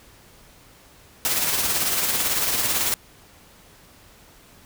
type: noise with tremolo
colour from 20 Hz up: white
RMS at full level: -21 dBFS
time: 1.25-2.94 s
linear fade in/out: 0 ms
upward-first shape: sine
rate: 18 Hz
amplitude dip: 40%
effects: pink hiss -51 dBFS RMS until 4.65 s